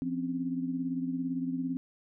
sine tone cluster, 172.2 / 260 / 277.7 Hz, F3 / C4 / C#4, -24 / -11 / +3 cents, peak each -38 / -31 / -39 dBFS, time 0.02-1.77 s, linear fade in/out 0 ms, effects none

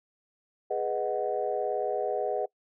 sine chord, G# minor seventh, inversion none, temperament equal, 415.3 / 493.9 / 622.3 / 740 Hz, G#4 / B4 / D#5 / F#5, 0 / 0 / 0 / 0 cents, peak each -32 dBFS, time 0.7-2.46 s, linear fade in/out 10 ms, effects noise-tail reverb RT60 0.1 s tail -24 dB re dry + tanh soft clip ceiling -16 dBFS

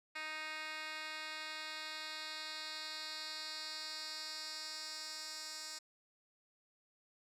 10% pulse tone with band-pass filter sweep, 311.1 Hz, D#4, in tune, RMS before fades -45 dBFS, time 0.15-5.79 s, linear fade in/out 10 ms, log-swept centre 2700 to 6000 Hz, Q 2.3, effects none

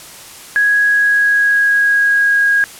sine tone with pitch glide, 1661.2 to 1638.3 Hz, G#6 to G#6, 0 to -24 cents, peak -9 dBFS, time 0.56-2.64 s, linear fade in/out 0 ms, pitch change -24 cents, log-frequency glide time 0.83-2.51 s, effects white hiss -35 dBFS RMS until 2.79 s + low-pass 12000 Hz 12 dB/octave

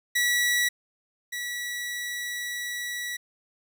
sawtooth tone pair in turn, 1941 / 1941 Hz, B6 / B6, -31 / -31 cents, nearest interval unison, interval 0 cents, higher neither, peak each -18 / -27 dBFS, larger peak first, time 0.15-0.69 / 1.32-3.17 s, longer second, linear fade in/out 10 ms, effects none

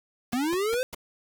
pink noise bursts, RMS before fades -37 dBFS, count 4, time 0.32-0.948 s, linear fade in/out 5 ms, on 22 ms, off 180 ms
square linear sweep, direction up, 233.1 to 523.3 Hz, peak -25 dBFS, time 0.33-0.83 s, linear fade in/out 0 ms
effects none

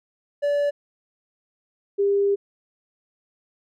triangle / sine tone pair in turn, 577 / 400.5 Hz, D5 / G4, -31 / +37 cents, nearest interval tritone, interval 632 cents, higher first, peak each -17 dBFS, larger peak neither, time 0.42-0.71 / 1.98-2.36 s, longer second, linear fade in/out 20 ms, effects none

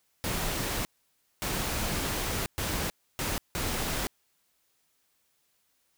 pink noise bursts at uneven times, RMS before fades -31 dBFS, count 5, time 0.24-0.85 / 1.42-2.46 / 2.58-2.9 / 3.19-3.38 / 3.55-4.07 s, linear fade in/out 0 ms, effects white hiss -72 dBFS RMS until 5.97 s

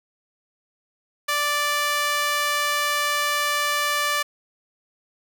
sawtooth tone with high-pass filter, 586 Hz, D5, 4 cents flat, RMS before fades -23 dBFS, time 1.28-4.23 s, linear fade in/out 10 ms, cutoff 1300 Hz, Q 1.2, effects none

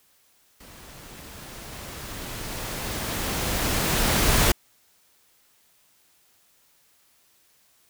pink noise with level ramp, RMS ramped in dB -47 to -19 dBFS, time 0.6-4.52 s, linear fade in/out 5 ms, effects white hiss -62 dBFS RMS until 7.89 s

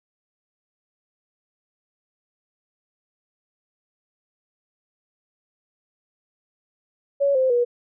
sine tone with pitch steps, 561 / 520.4 / 482.8 Hz, C#5 / C5 / B4, +21 / -9 / -39 cents, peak -16 dBFS, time 7.2-7.65 s, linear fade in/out 20 ms, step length 150 ms, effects none

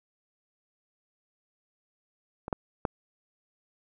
clicks, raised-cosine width 1 ms, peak -21 / -13 / -12 dBFS, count 3, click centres 2.481 / 2.528 / 2.852 s, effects none

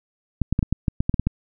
clicks, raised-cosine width 5 ms, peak -7 dBFS, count 11, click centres 0.417 / 0.526 / 0.591 / 0.628 / 0.726 / 0.882 / 1.005 / 1.095 / 1.142 / 1.196 / 1.27 s, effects none

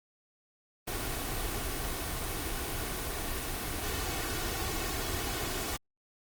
pink noise with comb filter, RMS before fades -34 dBFS, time 0.87-5.77 s, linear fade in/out 10 ms, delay 2.7 ms, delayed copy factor +0.5, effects Opus 24 kbps

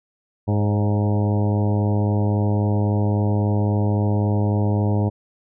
harmonic tone with a mistuned harmonic, 103.7 Hz, G#2, 2 cents flat, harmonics 1 / 2 / 3 / 4 / 5 / 6 / 7 / 8 / 9, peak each -18 / -24 / -28 / -30 / -32 / -34 / -35 / -36 / -37 dBFS, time 0.47-5.1 s, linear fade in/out 20 ms, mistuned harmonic 5, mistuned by +31 cents, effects none

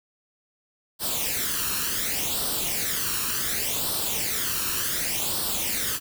white noise with flanger, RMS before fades -27 dBFS, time 0.99-6 s, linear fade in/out 50 ms, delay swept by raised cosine 0.22 to 0.73 ms, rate 0.68 Hz, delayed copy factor +0.65, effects none

